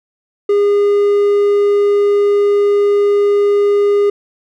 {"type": "tone", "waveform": "triangle", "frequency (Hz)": 407.7, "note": "G#4", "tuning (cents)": -32, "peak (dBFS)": -7, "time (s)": [0.49, 4.1], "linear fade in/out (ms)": 5, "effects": []}